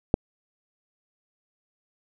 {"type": "click", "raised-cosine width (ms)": 2, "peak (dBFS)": -4, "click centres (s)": 0.141, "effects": []}